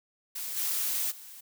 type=noise with level steps; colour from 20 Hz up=blue; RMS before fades=-36 / -30 / -47 dBFS; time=0.35-1.41 s; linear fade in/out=10 ms; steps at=0.56 / 1.1 s; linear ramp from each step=20 ms; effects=none